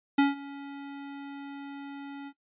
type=tone with ADSR envelope; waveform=square; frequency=280.5 Hz; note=C#4; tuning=21 cents sharp; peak=-18 dBFS; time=0.18-2.33 s; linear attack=8 ms; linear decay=160 ms; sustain=-21 dB; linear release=58 ms; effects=noise-tail reverb RT60 0.1 s tail -17 dB re dry + resampled to 8000 Hz